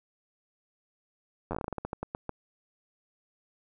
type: slowing click train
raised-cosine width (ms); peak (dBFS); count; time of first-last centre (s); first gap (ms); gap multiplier
1; -19; 16; 1.51-2.293; 10; 1.21
effects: none